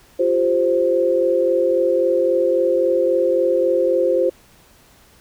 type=chord; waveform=sine; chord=F suspended second; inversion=none; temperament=just; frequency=349.2 / 392.9 / 523.8 Hz; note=F4 / G4 / C5; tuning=0 / +4 / +2 cents; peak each=-20 / -22 / -16 dBFS; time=0.19-4.3 s; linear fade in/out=10 ms; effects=pink hiss -51 dBFS RMS until 5.2 s